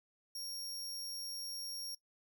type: tone with amplitude modulation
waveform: sawtooth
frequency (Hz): 5570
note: F8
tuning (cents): -5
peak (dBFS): -37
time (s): 0.35-1.95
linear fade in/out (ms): 5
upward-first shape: sine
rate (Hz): 207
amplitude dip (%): 30
effects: noise-tail reverb RT60 0.1 s tail -21 dB re dry